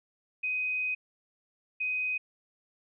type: tone pair in turn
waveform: sine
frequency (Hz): 2508 / 2508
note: D#7 / D#7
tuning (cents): +13 / +13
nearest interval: unison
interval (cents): 0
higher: neither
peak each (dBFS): -28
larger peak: neither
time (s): 0.43-0.95 / 1.8-2.18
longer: first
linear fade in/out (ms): 10
effects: none